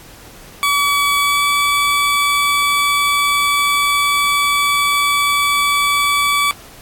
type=tone with pitch glide; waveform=20% pulse; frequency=1141 to 1148.3 Hz; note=C#6 to D6; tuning=+50 to -39 cents; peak=-8 dBFS; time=0.63-6.51 s; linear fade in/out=0 ms; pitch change=+11 cents; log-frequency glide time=1.21-1.43 s; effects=pink hiss -40 dBFS RMS until 6.81 s + AAC 64 kbps